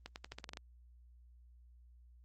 accelerating click train, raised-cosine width 0.2 ms, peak -27 dBFS, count 9, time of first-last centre 0.06-0.572 s, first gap 99 ms, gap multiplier 0.87, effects added 60 Hz sine -58 dBFS peak until 2.24 s + Opus 24 kbps

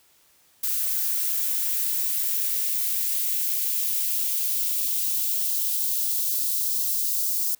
violet noise with high-pass filter sweep, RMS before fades -25 dBFS, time 0.63-7.55 s, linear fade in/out 5 ms, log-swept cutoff 1200 to 4900 Hz, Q 1.3, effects white hiss -60 dBFS RMS until 7.59 s

